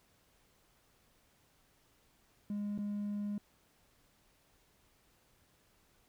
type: tone with dropouts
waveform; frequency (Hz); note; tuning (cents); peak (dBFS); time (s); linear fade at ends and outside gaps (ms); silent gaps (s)
triangle; 205.6; G#3; -17; -32; 2.5-3.38; 2; 2.778-2.787
effects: tanh soft clip ceiling -30 dBFS + pink hiss -70 dBFS RMS until 6.08 s